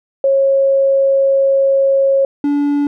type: tone pair in turn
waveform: sine / triangle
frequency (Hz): 545 / 287.9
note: C#5 / D4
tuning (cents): -29 / -34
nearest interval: major seventh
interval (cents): 1105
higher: first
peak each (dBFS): -9 / -10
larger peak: first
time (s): 0.24-2.25 / 2.44-2.87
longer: first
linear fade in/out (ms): 2
effects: none